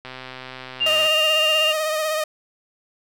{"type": "click train", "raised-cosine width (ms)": 0.3, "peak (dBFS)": -19, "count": 132, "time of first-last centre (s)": [0.05, 1.066], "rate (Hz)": 129}
{"type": "tone", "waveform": "sine", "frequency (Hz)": 2799, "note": "F7", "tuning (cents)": 3, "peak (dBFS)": -17, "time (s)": [0.8, 1.73], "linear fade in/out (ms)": 20}
{"type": "tone with vibrato", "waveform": "sawtooth", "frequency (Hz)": 622, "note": "D#5", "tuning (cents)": -1, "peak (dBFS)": -17, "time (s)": [0.86, 2.24], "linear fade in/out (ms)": 5, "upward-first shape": "triangle", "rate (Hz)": 16, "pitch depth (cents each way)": 42}
{"effects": []}